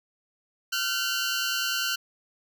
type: tone pair together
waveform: 15% pulse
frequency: 1390 / 1520 Hz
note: F6 / F#6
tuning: -9 / +46 cents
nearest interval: major second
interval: 155 cents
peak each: -22 dBFS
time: 0.72-1.96 s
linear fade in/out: 10 ms
effects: none